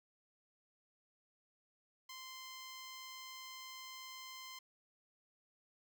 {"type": "tone", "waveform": "10% pulse", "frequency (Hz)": 1041, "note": "C6", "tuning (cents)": -9, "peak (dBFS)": -40, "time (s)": [2.09, 4.59], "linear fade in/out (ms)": 5, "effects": []}